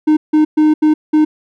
triangle tone bursts at uneven times, 306.9 Hz, D#4, 24 cents flat, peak -5 dBFS, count 5, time 0.07-0.17 / 0.33-0.45 / 0.57-0.74 / 0.82-0.94 / 1.13-1.25 s, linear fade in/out 10 ms, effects none

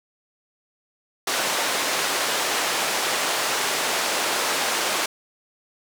pink band-pass noise, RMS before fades -24 dBFS, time 1.27-5.06 s, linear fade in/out 5 ms, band 530 to 9700 Hz, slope 12 dB/octave, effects none

